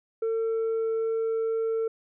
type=tone with tanh clipping; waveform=sine; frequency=449.8 Hz; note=A4; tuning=38 cents sharp; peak=-25 dBFS; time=0.22-1.88 s; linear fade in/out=5 ms; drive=2 dB; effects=none